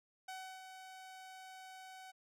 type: tone with ADSR envelope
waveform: sawtooth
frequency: 753 Hz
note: F#5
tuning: 30 cents sharp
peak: -40 dBFS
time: 0.28-2.12 s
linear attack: 7 ms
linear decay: 320 ms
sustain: -7 dB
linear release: 18 ms
effects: low-pass 12000 Hz 12 dB/octave